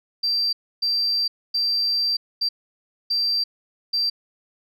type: tone bursts at uneven times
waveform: sine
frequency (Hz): 4699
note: D8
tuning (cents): 0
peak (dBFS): -18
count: 6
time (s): 0.23-0.53 / 0.82-1.28 / 1.54-2.17 / 2.41-2.49 / 3.1-3.44 / 3.93-4.1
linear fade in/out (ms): 10
effects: tanh soft clip ceiling -15 dBFS